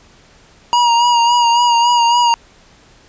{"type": "tone with vibrato", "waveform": "square", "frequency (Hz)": 950, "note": "A#5", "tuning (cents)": 33, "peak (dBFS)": -10, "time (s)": [0.73, 2.34], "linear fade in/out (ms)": 0, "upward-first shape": "sine", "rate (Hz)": 3.6, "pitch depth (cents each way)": 34, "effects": ["pink hiss -47 dBFS RMS until 3.08 s", "resampled to 16000 Hz"]}